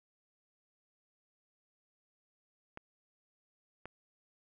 clicks, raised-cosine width 0.5 ms, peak -29 dBFS, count 2, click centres 2.774 / 3.856 s, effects none

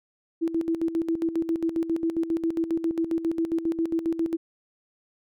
sine tone with tremolo, 329.6 Hz, E4, in tune, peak -21 dBFS, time 0.41-4.37 s, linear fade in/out 20 ms, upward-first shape square, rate 7.4 Hz, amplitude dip 70%, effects none

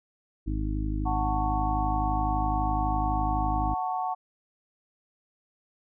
harmonic tone, 51.91 Hz, G#1, in tune, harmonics 1 / 2 / 3 / 4 / 5 / 6, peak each -28 / -34 / -41 / -42 / -37 / -35 dBFS, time 0.46-3.75 s, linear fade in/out 20 ms
sine chord, F# minor, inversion none, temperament just, 740 / 888 / 1110 Hz, F#5 / A5 / C#6, 0 / +16 / +2 cents, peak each -29 / -32 / -34 dBFS, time 1.05-4.15 s, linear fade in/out 20 ms
effects none

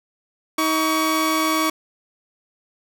sawtooth tone pair together, 316.3 / 1128 Hz, D#4 / C#6, +29 / +30 cents, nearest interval octave + minor seventh, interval 2201 cents, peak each -17 dBFS, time 0.58-1.7 s, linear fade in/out 5 ms, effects none

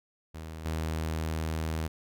sawtooth tone with level steps, 79.7 Hz, D#2, 42 cents sharp, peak -35 / -26 dBFS, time 0.34-1.88 s, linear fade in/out 10 ms, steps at 0.65 s, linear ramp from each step 2 ms, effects none

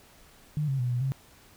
sine tone with pitch steps, 150.5 / 135.4 / 123.6 / 122.5 / 134.2 Hz, D3 / C#3 / B2 / B2 / C3, +43 / -40 / +2 / -14 / +44 cents, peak -25 dBFS, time 0.57-1.12 s, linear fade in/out 0 ms, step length 110 ms, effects pink hiss -56 dBFS RMS until 1.56 s

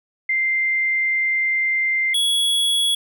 sine / square tone pair in turn, 2090 / 3360 Hz, C7 / G#7, -2 / +19 cents, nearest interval minor sixth, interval 821 cents, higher second, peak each -17 dBFS, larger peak neither, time 0.29-2.14 / 2.14-2.95 s, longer first, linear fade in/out 5 ms, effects none

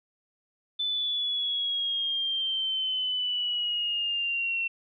sine exponential sweep, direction down, 3520 to 2708 Hz, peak -26 dBFS, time 0.79-4.68 s, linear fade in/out 10 ms, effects none

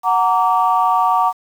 sine chord, Gb augmented, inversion none, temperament just, 740 / 925 / 1156.2 Hz, Gb5 / Bb5 / D6, 0 / -14 / -27 cents, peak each -16 dBFS, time 0.03-1.33 s, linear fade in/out 50 ms, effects tanh soft clip ceiling -3 dBFS + 7-bit

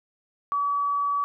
sine tone, 1142 Hz, D6, 49 cents flat, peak -22 dBFS, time 0.52-1.24 s, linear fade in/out 0 ms, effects none

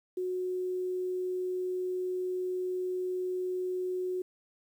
sine tone with quantisation, 366.6 Hz, F#4, 16 cents flat, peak -30 dBFS, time 0.17-4.22 s, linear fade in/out 5 ms, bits 10, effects none

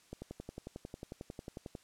click train, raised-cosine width 2 ms, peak -29 dBFS, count 19, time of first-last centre 0.13-1.752 s, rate 11.1 Hz, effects white hiss -65 dBFS RMS until 1.83 s + low-pass 9000 Hz 12 dB/octave

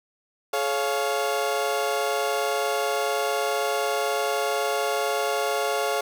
30% pulse chord, Db major, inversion second, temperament equal with one note detuned, 425.3 / 554.4 / 698.5 Hz, Ab4 / Db5 / F5, +41 / 0 / 0 cents, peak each -25 dBFS, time 0.53-6.01 s, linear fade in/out 5 ms, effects none

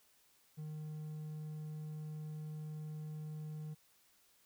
triangle tone, 153.6 Hz, D#3, 22 cents flat, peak -40 dBFS, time 0.57-3.75 s, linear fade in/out 20 ms, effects white hiss -70 dBFS RMS until 4.45 s

